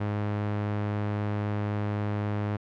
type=tone; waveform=sawtooth; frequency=103.83 Hz; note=G#2; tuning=in tune; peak=-23 dBFS; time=0-2.57 s; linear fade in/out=10 ms; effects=low-pass 2000 Hz 12 dB/octave